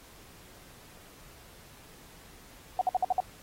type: tone bursts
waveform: sine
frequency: 740 Hz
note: F#5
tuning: in tune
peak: -22 dBFS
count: 6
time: 2.79-3.203 s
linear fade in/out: 2 ms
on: 23 ms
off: 55 ms
effects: pink hiss -54 dBFS RMS until 3.42 s + AAC 48 kbps